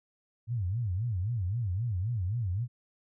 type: tone with vibrato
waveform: sine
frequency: 103.83 Hz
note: G#2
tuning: in tune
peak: -28 dBFS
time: 0.47-2.68 s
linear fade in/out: 50 ms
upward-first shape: sine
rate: 3.8 Hz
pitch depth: 290 cents each way
effects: none